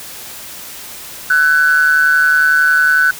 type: tone with amplitude modulation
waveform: sine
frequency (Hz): 1500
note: F#6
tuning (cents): +23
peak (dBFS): -4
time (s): 1.3-3.11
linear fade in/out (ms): 5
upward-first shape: sine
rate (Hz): 151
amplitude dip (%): 70
effects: tanh soft clip ceiling -3 dBFS + white hiss -31 dBFS RMS until 3.19 s